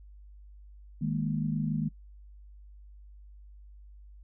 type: chord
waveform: sine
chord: D# suspended fourth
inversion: none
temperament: equal with one note detuned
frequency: 155.56 / 206.2 / 233.1 Hz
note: D#3 / G#3 / A#3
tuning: 0 / -12 / 0 cents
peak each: -30 / -33 / -33 dBFS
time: 1.01-1.89 s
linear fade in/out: 10 ms
effects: noise-tail reverb RT60 0.1 s tail -23 dB re dry + added 50 Hz sine -48 dBFS peak until 4.23 s